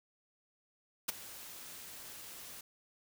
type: noise with ADSR envelope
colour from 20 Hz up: white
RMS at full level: -31 dBFS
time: 1.08-2.61 s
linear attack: 11 ms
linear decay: 14 ms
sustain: -18 dB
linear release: 5 ms
effects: none